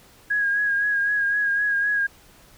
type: tone with vibrato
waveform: sine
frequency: 1646 Hz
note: G#6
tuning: 16 cents flat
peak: -19 dBFS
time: 0.3-2.07 s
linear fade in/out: 10 ms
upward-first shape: sine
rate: 3.9 Hz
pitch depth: 33 cents each way
effects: pink hiss -52 dBFS RMS until 2.57 s